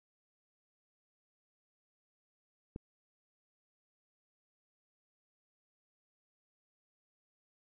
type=click; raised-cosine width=3 ms; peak=-28 dBFS; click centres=2.761 s; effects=none